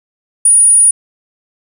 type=tone; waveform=sine; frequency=9610 Hz; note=D9; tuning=39 cents sharp; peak=-4 dBFS; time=0.45-0.91 s; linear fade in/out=5 ms; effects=none